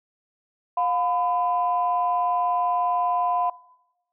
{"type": "tone pair together", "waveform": "sine", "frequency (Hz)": [711, 1005.5], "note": ["F5", "B5"], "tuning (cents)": [31, 31], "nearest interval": "tritone", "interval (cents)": 600, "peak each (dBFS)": -22, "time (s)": [0.77, 3.5], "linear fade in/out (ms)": 5, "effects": ["noise-tail reverb RT60 1.0 s tail -23 dB re dry", "tanh soft clip ceiling -12 dBFS"]}